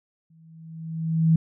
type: tone with exponential growth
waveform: sine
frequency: 162 Hz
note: E3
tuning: 30 cents flat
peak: -13 dBFS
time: 0.3-1.36 s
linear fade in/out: 5 ms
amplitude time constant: 230 ms
effects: none